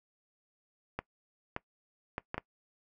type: clicks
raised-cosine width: 0.5 ms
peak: -19 dBFS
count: 5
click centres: 0.99 / 1.564 / 2.181 / 2.344 / 2.38 s
effects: noise-tail reverb RT60 0.1 s tail -21 dB re dry